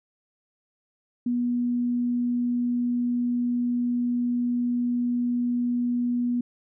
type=tone; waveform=sine; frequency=242.8 Hz; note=B3; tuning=29 cents flat; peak=-22 dBFS; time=1.26-6.41 s; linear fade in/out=5 ms; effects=none